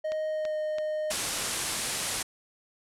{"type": "tone with pitch glide", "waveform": "triangle", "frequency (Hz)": [622.3, 615.2], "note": ["D#5", "D#5"], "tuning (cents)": [0, -20], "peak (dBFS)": -26, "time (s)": [0.04, 1.12], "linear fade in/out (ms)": 10, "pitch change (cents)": -20, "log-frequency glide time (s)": [0.28, 0.56]}
{"type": "click train", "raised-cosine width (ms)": 0.2, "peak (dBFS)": -22, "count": 5, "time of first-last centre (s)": [0.12, 1.449], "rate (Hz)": 3.01}
{"type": "low-pass noise", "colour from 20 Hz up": "white", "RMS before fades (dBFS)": -32, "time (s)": [1.1, 2.23], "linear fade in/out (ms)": 10, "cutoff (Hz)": 11000, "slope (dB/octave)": 48}
{"effects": []}